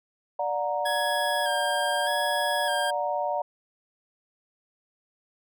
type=chord; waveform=sine; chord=D augmented; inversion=none; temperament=equal with one note detuned; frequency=587.3 / 726.9 / 932.3 Hz; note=D5 / F#5 / A#5; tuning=0 / -31 / 0 cents; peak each=-29 / -29 / -30 dBFS; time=0.39-3.42 s; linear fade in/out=5 ms
type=tone with vibrato; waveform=25% pulse; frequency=1638 Hz; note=G#6; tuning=24 cents flat; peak=-24 dBFS; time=0.85-2.91 s; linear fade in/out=10 ms; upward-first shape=square; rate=0.82 Hz; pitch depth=36 cents each way
effects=none